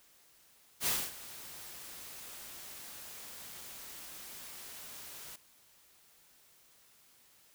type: noise with ADSR envelope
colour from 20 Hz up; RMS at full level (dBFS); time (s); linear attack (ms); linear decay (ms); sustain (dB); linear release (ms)
white; -30; 0.8-5.36; 68; 240; -18; 4
effects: white hiss -64 dBFS RMS until 7.54 s